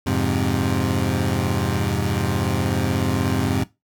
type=chord; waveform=20% pulse; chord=F minor; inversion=none; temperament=equal; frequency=87.31 / 103.83 / 130.81 Hz; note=F2 / Ab2 / C3; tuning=0 / 0 / 0 cents; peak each=-19 dBFS; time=0.06-3.64 s; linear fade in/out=10 ms; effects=noise-tail reverb RT60 0.2 s tail -18 dB re dry